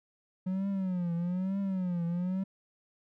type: tone with vibrato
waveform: triangle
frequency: 183 Hz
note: F#3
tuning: 19 cents flat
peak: -27 dBFS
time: 0.46-2.44 s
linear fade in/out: 10 ms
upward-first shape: triangle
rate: 1.1 Hz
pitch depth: 150 cents each way
effects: none